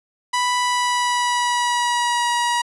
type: tone with pitch glide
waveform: sawtooth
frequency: 987.8 to 958 Hz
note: B5 to A#5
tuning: 0 to +47 cents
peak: -14 dBFS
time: 0.33-2.62 s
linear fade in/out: 10 ms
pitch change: -53 cents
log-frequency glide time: 0.59-2.28 s
effects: resampled to 24000 Hz